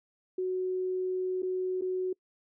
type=tone with dropouts; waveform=sine; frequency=370 Hz; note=F#4; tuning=in tune; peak=-28 dBFS; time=0.38-2.13 s; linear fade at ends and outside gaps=5 ms; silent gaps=1.422-1.429 / 1.812-1.819 s; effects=noise-tail reverb RT60 0.1 s tail -26 dB re dry